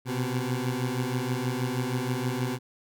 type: beating tone pair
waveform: 20% pulse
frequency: 123.1 / 129.4 Hz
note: B2 / C3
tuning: -5 / -19 cents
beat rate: 6.3 Hz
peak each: -25 dBFS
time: 0.05-2.59 s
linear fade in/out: 50 ms
effects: none